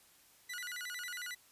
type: tone with vibrato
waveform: sawtooth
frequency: 1696 Hz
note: G#6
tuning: 36 cents sharp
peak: -37 dBFS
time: 0.49-1.35 s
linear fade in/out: 10 ms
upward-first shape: square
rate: 11 Hz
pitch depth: 270 cents each way
effects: white hiss -64 dBFS RMS until 1.51 s + resampled to 32000 Hz